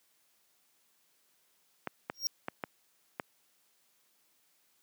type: clicks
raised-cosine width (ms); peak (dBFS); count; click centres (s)
0.5; -19; 5; 1.873 / 2.099 / 2.484 / 2.638 / 3.198
type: tone with exponential growth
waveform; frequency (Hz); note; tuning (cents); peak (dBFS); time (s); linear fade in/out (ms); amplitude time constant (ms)
square; 5588; F8; 0; -26; 2.14-2.27; 0; 27
effects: white hiss -71 dBFS RMS until 4.82 s + high-pass 150 Hz 12 dB/octave